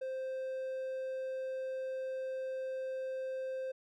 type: tone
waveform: triangle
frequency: 523.3 Hz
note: C5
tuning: in tune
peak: -34 dBFS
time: 0.01-3.72 s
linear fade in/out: 10 ms
effects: none